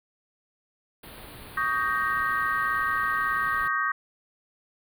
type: band-stop noise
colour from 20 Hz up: pink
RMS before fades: -44 dBFS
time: 1.03-3.68 s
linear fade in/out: 5 ms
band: 4500 to 9000 Hz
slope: 96 dB/octave
type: chord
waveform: sine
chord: Eb dominant seventh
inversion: third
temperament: equal with one note detuned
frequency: 1126.2 / 1244.5 / 1568 / 1864.7 Hz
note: Db6 / Eb6 / G6 / Bb6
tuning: +27 / 0 / 0 / 0 cents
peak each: -29 dBFS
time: 1.57-3.92 s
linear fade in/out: 5 ms
effects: none